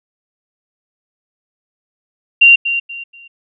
sine tone with echo, 2768 Hz, F7, 16 cents flat, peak -3 dBFS, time 2.41-2.56 s, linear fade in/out 10 ms, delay 240 ms, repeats 3, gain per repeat -11 dB, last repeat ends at 3.28 s, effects none

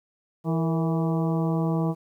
harmonic tone with a mistuned harmonic, 163.9 Hz, E3, 10 cents flat, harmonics 1 / 2 / 3 / 4 / 5 / 6 / 7, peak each -23 / -29 / -33 / -35 / -37 / -39 / -40 dBFS, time 0.44-1.95 s, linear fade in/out 50 ms, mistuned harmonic 3, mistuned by -70 cents, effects 10-bit

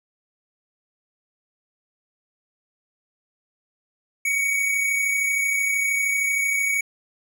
square tone pair together, 2243 / 2276 Hz, C#7 / C#7, +20 / +45 cents, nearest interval unison, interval 25 cents, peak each -21 / -32 dBFS, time 4.25-6.81 s, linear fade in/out 5 ms, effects none

